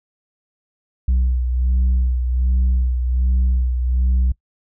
sine beating tone pair, 62.5 / 63.8 Hz, B1 / C2, +21 / -43 cents, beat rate 1.3 Hz, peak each -13 / -22 dBFS, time 1.08-4.32 s, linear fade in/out 5 ms, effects noise-tail reverb RT60 0.1 s tail -24 dB re dry + tanh soft clip ceiling -12 dBFS

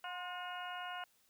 harmonic tone with a mistuned harmonic, 360 Hz, F#4, 47 cents flat, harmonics 2 / 3 / 4 / 5 / 6 / 7 / 8, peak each -45 / -48 / -46 / -56 / -57 / -57 / -49 dBFS, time 0.04-1.04 s, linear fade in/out 2 ms, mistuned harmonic 3, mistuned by -49 cents, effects white hiss -72 dBFS RMS until 1.29 s

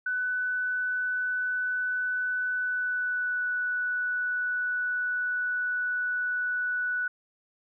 sine tone with pitch glide, 1496 to 1480.5 Hz, F#6 to F#6, +19 to +1 cents, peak -26 dBFS, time 0.06-7.08 s, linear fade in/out 5 ms, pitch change -18 cents, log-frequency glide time 2.55-3.46 s, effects none

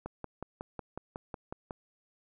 click train, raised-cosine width 1 ms, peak -24 dBFS, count 10, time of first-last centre 0.06-1.708 s, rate 5.46 Hz, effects none

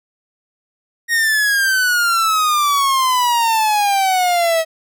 45% pulse exponential sweep, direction down, 1879 to 640 Hz, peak -13 dBFS, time 1.08-4.65 s, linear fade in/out 50 ms, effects none

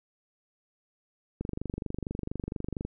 click train, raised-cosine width 3 ms, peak -20 dBFS, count 36, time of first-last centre 1.41-2.85 s, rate 24.3 Hz, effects none

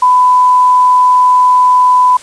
sine tone, 1000 Hz, B5, 21 cents sharp, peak -4 dBFS, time 0.02-2.17 s, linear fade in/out 5 ms, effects white hiss -34 dBFS RMS until 2.22 s + resampled to 22050 Hz

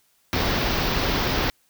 pink band-stop noise, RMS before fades -23 dBFS, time 0.33-1.5 s, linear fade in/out 0 ms, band 5600 to 15000 Hz, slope 48 dB/octave, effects white hiss -64 dBFS RMS until 1.69 s

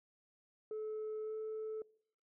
sine tone with pitch glide, 432.2 to 436.2 Hz, A4 to A4, -31 to -15 cents, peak -37 dBFS, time 0.71-1.82 s, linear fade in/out 2 ms, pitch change +16 cents, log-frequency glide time 1.22-1.34 s, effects noise-tail reverb RT60 0.6 s tail -24 dB re dry + tanh soft clip ceiling -37 dBFS

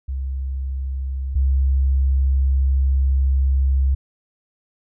sine tone pair in turn, 66.6 / 67.02 Hz, C2 / C2, +31 / +42 cents, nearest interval unison, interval 11 cents, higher second, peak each -22 / -14 dBFS, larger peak second, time 0.08-1.35 / 1.35-3.95 s, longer second, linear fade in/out 10 ms, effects none

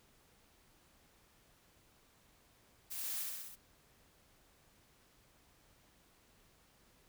blue noise with echo, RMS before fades -43 dBFS, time 2.9-3.24 s, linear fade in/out 20 ms, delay 64 ms, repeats 5, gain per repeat -2 dB, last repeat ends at 3.56 s, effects pink hiss -68 dBFS RMS until 7.08 s

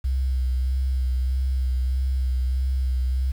sine tone with vibrato, 64.5 Hz, C2, 24 cents flat, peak -20 dBFS, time 0.04-3.32 s, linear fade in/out 10 ms, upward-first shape sine, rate 1.6 Hz, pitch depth 31 cents each way, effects 8-bit

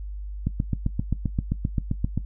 click train, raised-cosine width 5 ms, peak -11 dBFS, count 14, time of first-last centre 0.47-2.176 s, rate 7.62 Hz, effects noise-tail reverb RT60 0.1 s tail -17 dB re dry + added 50 Hz sine -31 dBFS peak until 2.25 s

